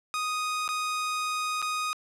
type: tone with dropouts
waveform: sawtooth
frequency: 1244.5 Hz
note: D#6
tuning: in tune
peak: -24 dBFS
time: 0.14-1.93 s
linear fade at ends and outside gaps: 0 ms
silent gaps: 0.678-0.689 / 1.618-1.625 s
effects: low-pass 10000 Hz 12 dB/octave